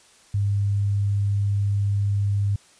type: tone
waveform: sine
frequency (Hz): 100.8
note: G2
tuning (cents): +49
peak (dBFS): -19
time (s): 0.34-2.56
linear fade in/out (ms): 5
effects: white hiss -54 dBFS RMS until 2.79 s + resampled to 22050 Hz